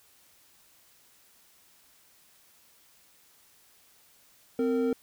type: tone pair together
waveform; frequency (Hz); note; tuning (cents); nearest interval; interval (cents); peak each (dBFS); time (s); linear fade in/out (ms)
triangle; 258.2 / 460; C4 / A#4; -23 / -23; minor seventh; 1000; -25; 4.59-4.93; 2
effects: white hiss -61 dBFS RMS until 5.02 s